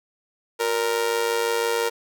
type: tone with amplitude modulation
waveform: sawtooth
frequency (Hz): 466.2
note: A#4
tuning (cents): 0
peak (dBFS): -14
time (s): 0.59-1.9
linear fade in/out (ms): 20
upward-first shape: sine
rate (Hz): 106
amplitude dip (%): 70
effects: none